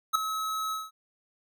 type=tone with ADSR envelope; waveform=square; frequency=1287 Hz; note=E6; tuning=42 cents flat; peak=-18 dBFS; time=0.13-0.91 s; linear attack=23 ms; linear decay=4 ms; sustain=-12 dB; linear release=190 ms; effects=none